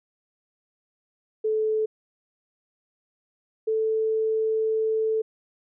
sine tone pair in turn, 434.7 / 440 Hz, A4 / A4, -21 / 0 cents, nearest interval unison, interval 21 cents, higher second, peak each -21 dBFS, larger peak neither, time 1.44-1.86 / 3.67-5.22 s, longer second, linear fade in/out 10 ms, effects none

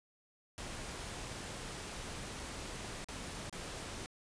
pink noise with dropouts, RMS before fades -44 dBFS, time 0.58-4.06 s, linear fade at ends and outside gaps 0 ms, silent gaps 3.044-3.086 / 3.496-3.527 s, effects resampled to 22050 Hz

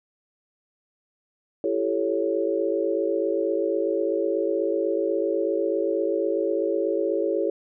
sine chord, A dominant seventh, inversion second, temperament equal with one note detuned, 335.6 / 392 / 440 / 554.4 Hz, E4 / G4 / A4 / C#5, +31 / 0 / 0 / 0 cents, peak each -27 dBFS, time 1.64-7.5 s, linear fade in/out 2 ms, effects none

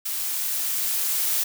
blue noise with level ramp, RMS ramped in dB -28 to -23 dBFS, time 0.05-1.44 s, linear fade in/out 10 ms, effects none

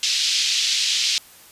pink band-pass noise, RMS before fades -21 dBFS, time 0.03-1.18 s, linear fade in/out 0 ms, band 3000 to 6000 Hz, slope 24 dB/octave, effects white hiss -47 dBFS RMS until 1.51 s + resampled to 32000 Hz

